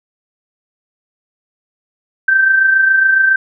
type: tone with amplitude modulation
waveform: sine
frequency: 1558 Hz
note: G6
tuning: 11 cents flat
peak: -6 dBFS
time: 2.28-3.36 s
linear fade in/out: 5 ms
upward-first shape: sine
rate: 27.2 Hz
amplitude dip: 45%
effects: none